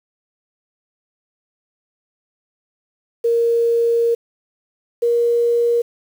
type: tone pair in turn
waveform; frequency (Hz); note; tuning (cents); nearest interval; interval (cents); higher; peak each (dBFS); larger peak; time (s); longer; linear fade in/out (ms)
sine; 466.2 / 472.2; A#4 / A#4; 0 / +22; unison; 22; second; -13; neither; 3.24-4.15 / 5.02-5.82; first; 10
effects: 7-bit